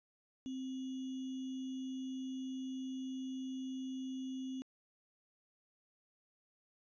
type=tone with sample-and-hold; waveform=sine; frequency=261.6 Hz; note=C4; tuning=in tune; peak=-39 dBFS; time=0.46-4.62 s; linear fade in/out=0 ms; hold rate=3150 Hz; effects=resampled to 16000 Hz